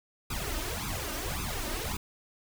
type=noise with flanger; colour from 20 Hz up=pink; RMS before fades=-34 dBFS; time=0.3-1.97 s; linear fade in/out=5 ms; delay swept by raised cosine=0.8 to 3.3 ms; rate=1.8 Hz; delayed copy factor=+1; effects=none